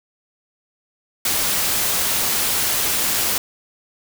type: noise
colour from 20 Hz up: white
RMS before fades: -20 dBFS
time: 1.25-3.38 s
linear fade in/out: 2 ms
effects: none